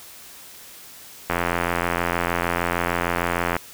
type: click train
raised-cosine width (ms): 0.5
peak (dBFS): -6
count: 197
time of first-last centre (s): 1.3-3.566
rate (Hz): 86.5
effects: white hiss -43 dBFS RMS until 3.73 s